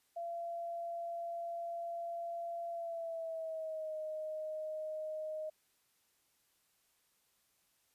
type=tone with pitch glide; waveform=sine; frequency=682 to 621.8 Hz; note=F5 to D#5; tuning=-41 to -1 cents; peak=-38 dBFS; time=0.16-5.5 s; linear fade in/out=10 ms; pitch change=-160 cents; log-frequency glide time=2.7-3.96 s; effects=white hiss -75 dBFS RMS until 7.94 s + resampled to 32000 Hz